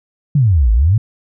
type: exponential two-way sweep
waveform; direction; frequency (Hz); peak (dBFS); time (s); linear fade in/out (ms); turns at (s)
sine; down then up; 155.56 to 51.3 to 118.7; -8; 0.35-0.98; 5; 0.72
effects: none